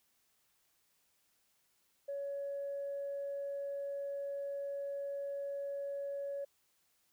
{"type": "tone", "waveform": "sine", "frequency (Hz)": 561, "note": "C#5", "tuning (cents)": 21, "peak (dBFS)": -36, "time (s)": [2.08, 6.45], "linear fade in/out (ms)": 10, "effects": ["tanh soft clip ceiling -33 dBFS", "white hiss -75 dBFS RMS until 7.12 s"]}